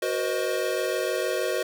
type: chord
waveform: square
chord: C half-diminished seventh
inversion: second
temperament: equal with one note detuned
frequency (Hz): 370 / 476.8 / 523.3 / 622.3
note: Gb4 / Bb4 / C5 / Eb5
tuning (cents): 0 / +39 / 0 / 0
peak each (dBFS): -31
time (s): 0.02-1.63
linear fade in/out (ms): 5
effects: none